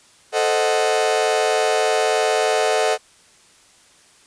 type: chord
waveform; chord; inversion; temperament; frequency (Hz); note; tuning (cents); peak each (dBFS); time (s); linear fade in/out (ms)
40% pulse; A diminished seventh; none; equal; 440 / 523.3 / 622.3 / 740; A4 / C5 / Eb5 / Gb5; 0 / 0 / 0 / 0; -20 / -24 / -21 / -21; 0.32-2.98; 50
effects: white hiss -52 dBFS RMS until 4.26 s + resampled to 22050 Hz